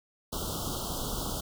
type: band-stop noise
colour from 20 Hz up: pink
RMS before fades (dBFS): -34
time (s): 0.32-1.41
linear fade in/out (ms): 10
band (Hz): 1400 to 3000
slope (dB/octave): 96
effects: none